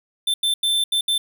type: tone bursts at uneven times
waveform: square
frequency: 3548 Hz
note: A7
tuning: 14 cents sharp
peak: -18 dBFS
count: 5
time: 0.27-0.34 / 0.43-0.54 / 0.63-0.84 / 0.92-1.01 / 1.08-1.18 s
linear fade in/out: 5 ms
effects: none